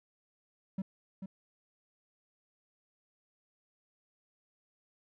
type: tone with echo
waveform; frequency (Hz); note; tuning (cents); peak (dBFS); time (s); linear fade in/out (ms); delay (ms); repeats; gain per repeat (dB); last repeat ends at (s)
triangle; 191.6; G3; -39; -30; 0.78-0.82; 5; 440; 1; -7; 1.26
effects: none